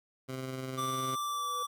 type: tone with tremolo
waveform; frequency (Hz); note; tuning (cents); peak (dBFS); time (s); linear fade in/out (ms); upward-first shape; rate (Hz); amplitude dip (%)
15% pulse; 130.81; C3; 0; -29; 0.28-1.16; 20; sine; 20; 30
type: tone with pitch glide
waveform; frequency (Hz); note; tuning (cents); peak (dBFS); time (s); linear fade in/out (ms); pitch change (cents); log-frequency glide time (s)
square; 1174.7 to 1159.2; D6 to D6; 0 to -23; -33; 0.77-1.67; 20; -23; 1.16-1.46
type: tone with exponential growth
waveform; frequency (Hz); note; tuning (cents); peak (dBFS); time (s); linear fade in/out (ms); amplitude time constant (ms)
triangle; 493.4; B4; -2; -39; 1.03-1.63; 5; 130
effects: none